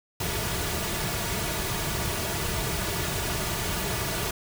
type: noise with comb filter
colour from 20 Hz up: pink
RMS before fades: -29 dBFS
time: 0.2-4.31 s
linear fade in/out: 5 ms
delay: 3.8 ms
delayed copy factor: -0.6
effects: none